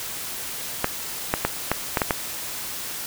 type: clicks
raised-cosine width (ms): 0.5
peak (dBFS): -4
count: 7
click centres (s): 0.844 / 1.339 / 1.45 / 1.716 / 1.972 / 2.018 / 2.108
effects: white hiss -32 dBFS RMS until 3.06 s